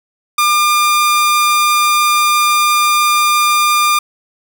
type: tone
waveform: sawtooth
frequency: 1201 Hz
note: D6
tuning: 38 cents sharp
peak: -6 dBFS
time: 0.38-3.99 s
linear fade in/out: 5 ms
effects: none